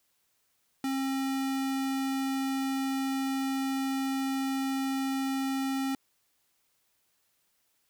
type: tone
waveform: square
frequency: 268.6 Hz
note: C4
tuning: 46 cents sharp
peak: -29 dBFS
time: 0.84-5.95 s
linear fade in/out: 2 ms
effects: white hiss -73 dBFS RMS until 7.89 s